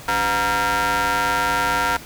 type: ring-modulated tone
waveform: sawtooth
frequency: 220 Hz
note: A3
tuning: in tune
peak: -11 dBFS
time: 0.08-1.97 s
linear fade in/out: 5 ms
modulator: 1160 Hz
effects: pink hiss -39 dBFS RMS until 2.05 s